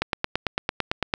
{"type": "click train", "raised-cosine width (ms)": 0.3, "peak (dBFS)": -6, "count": 11, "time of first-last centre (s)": [0.02, 1.139], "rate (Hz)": 8.94, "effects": []}